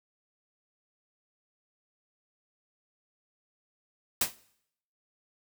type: noise with exponential decay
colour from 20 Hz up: white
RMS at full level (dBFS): -21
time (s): 4.21-4.35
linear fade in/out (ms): 5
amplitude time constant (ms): 29
effects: noise-tail reverb RT60 0.7 s tail -20 dB re dry